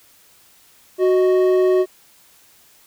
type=tone pair together; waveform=triangle; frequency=370 / 622.3 Hz; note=F#4 / D#5; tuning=0 / 0 cents; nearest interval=major sixth; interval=900 cents; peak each=-11 / -20 dBFS; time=0.98-1.86 s; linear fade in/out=50 ms; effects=white hiss -52 dBFS RMS until 2.86 s